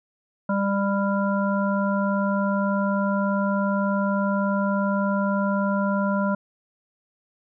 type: harmonic tone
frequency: 198.7 Hz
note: G3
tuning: 24 cents sharp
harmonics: 1 / 3 / 5 / 7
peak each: -22 / -27 / -29 / -30 dBFS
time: 0.49-6.35 s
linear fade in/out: 5 ms
effects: none